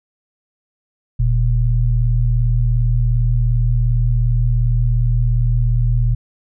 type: tone pair together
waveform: sine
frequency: 41.31 / 118.6 Hz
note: E1 / A#2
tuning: +4 / +30 cents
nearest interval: octave + tritone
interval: 1826 cents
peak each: -15 dBFS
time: 1.19-6.15 s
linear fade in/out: 10 ms
effects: none